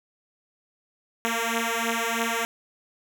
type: beating tone pair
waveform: 5% pulse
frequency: 228.4 / 231.5 Hz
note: A#3 / A#3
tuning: -35 / -12 cents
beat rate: 3.1 Hz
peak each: -16 dBFS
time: 1.25-2.45 s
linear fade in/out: 0 ms
effects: none